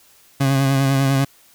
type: tone with vibrato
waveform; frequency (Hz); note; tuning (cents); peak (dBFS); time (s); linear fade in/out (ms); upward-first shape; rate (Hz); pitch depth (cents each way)
30% pulse; 136.2; C#3; -30; -12; 0.4-1.25; 10; sine; 10; 32
effects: white hiss -52 dBFS RMS until 1.54 s